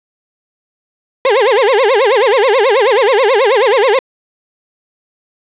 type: tone with vibrato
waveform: 35% pulse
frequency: 466.2 Hz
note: A#4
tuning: in tune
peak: -6 dBFS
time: 1.25-3.99 s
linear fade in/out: 2 ms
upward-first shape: sine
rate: 9.3 Hz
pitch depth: 280 cents each way
effects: resampled to 8000 Hz + 8-bit